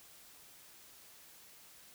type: silence
effects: white hiss -58 dBFS RMS until 1.94 s